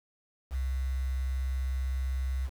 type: tone with quantisation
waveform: sine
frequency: 65.41 Hz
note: C2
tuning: in tune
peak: -28 dBFS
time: 0.5-2.5 s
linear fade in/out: 50 ms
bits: 8
effects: none